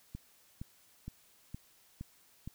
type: click train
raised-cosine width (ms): 5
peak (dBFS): -29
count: 6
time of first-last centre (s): 0.15-2.476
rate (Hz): 2.15
effects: white hiss -65 dBFS RMS until 2.54 s